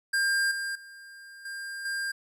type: tone with level steps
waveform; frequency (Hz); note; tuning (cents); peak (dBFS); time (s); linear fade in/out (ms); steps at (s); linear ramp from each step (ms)
square; 1600; G6; +35; -24 / -31 / -46 / -36 / -30; 0.13-2.12; 10; 0.51 / 0.75 / 1.45 / 1.85; 5
effects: resampled to 32000 Hz + 11-bit